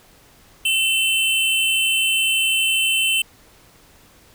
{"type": "tone pair together", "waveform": "square", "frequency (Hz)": [2682, 3069], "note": ["E7", "G7"], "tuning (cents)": [29, -37], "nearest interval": "major second", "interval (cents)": 234, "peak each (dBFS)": -20, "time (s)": [0.65, 3.22], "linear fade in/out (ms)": 5, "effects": ["pink hiss -51 dBFS RMS until 4.34 s"]}